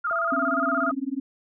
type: tone with vibrato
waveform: sine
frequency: 1324 Hz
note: E6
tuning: 7 cents sharp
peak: -23 dBFS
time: 0.04-0.92 s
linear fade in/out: 10 ms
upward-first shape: square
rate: 17 Hz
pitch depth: 96 cents each way
type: tone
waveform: sine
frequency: 670 Hz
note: E5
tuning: 28 cents sharp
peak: -28 dBFS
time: 0.11-0.91 s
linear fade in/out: 0 ms
type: tone with tremolo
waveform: sine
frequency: 270.3 Hz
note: C#4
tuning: 44 cents flat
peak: -22 dBFS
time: 0.32-1.2 s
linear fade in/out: 2 ms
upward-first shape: sine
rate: 20 Hz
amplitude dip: 100%
effects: none